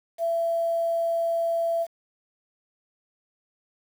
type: tone with quantisation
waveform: sine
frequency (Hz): 670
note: E5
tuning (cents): +28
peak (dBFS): -22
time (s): 0.18-1.87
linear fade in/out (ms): 50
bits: 8
effects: none

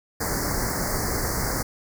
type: band-stop noise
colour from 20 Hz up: pink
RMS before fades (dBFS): -26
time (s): 0.2-1.63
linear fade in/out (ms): 10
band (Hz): 2100 to 4500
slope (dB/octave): 96
effects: none

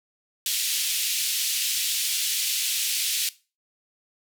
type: band-pass noise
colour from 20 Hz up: pink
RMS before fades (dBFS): -26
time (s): 0.46-3.29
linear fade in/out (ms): 2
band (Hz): 2800 to 16000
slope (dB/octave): 24
effects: noise-tail reverb RT60 0.3 s tail -18 dB re dry

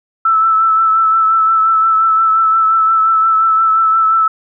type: tone with vibrato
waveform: sine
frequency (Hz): 1318.5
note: E6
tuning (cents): 0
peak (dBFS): -8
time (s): 0.25-4.28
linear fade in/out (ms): 5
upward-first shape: triangle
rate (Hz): 5.7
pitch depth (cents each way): 29
effects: none

